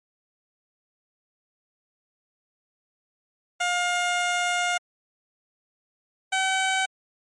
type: tone pair in turn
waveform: 15% pulse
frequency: 710 / 762.3 Hz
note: F5 / G5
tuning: +28 / -49 cents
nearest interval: minor second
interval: 123 cents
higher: second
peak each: -16 / -15 dBFS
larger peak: second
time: 3.6-4.78 / 6.32-6.86 s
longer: first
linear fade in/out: 10 ms
effects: MP3 48 kbps